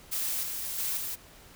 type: noise with level steps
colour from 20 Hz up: blue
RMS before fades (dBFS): -31 / -35 / -31 / -35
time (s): 0.11-1.16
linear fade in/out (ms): 20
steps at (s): 0.43 / 0.78 / 0.97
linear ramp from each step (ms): 2
effects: pink hiss -53 dBFS RMS until 1.55 s